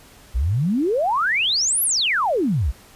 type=exponential two-way sweep; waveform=sine; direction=up then down; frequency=54 to 11890 to 54 Hz; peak=-17 dBFS; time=0.34-2.72 s; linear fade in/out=20 ms; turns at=1.83 s; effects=pink hiss -48 dBFS RMS until 2.95 s + resampled to 32000 Hz